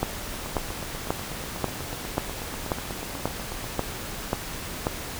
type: two click trains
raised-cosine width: 1 ms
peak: -9 / -20 dBFS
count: 10 / 27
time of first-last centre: 0.03-4.869 / 0.46-3.642 s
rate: 1.86 / 8.17 Hz
effects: pink hiss -35 dBFS RMS until 5.19 s

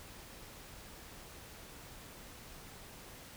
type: silence
effects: pink hiss -52 dBFS RMS until 3.36 s

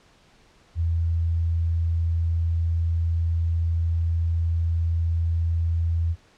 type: tone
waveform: sine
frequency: 83.3 Hz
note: E2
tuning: 19 cents sharp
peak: -20 dBFS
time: 0.75-6.16 s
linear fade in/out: 50 ms
effects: pink hiss -57 dBFS RMS until 6.37 s + low-pass 6000 Hz 12 dB/octave

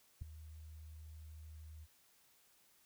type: tone with ADSR envelope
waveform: sine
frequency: 77.78 Hz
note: D#2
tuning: in tune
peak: -35 dBFS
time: 0.21-1.87 s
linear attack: 10 ms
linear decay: 6 ms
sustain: -15 dB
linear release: 40 ms
effects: white hiss -70 dBFS RMS until 2.85 s

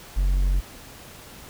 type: tone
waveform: triangle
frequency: 46.25 Hz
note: F#1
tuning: in tune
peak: -16 dBFS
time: 0.16-0.61 s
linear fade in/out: 20 ms
effects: pink hiss -44 dBFS RMS until 1.49 s

